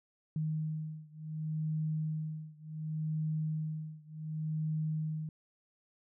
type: beating tone pair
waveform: sine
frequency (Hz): 155.56 / 156.24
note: D#3 / D#3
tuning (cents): 0 / +8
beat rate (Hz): 0.68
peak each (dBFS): -36 / -37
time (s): 0.36-5.29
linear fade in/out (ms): 2
effects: none